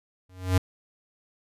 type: tone with exponential growth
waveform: square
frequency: 92.3 Hz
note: F#2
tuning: 4 cents flat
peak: -17 dBFS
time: 0.29-0.58 s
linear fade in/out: 5 ms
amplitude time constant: 63 ms
effects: resampled to 32000 Hz